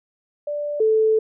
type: tone pair in turn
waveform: sine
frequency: 587.3 / 438.2 Hz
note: D5 / A4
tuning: 0 / -7 cents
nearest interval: perfect fourth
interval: 507 cents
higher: first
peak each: -23 / -14 dBFS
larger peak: second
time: 0.47-0.8 / 0.8-1.19 s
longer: second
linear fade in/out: 5 ms
effects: none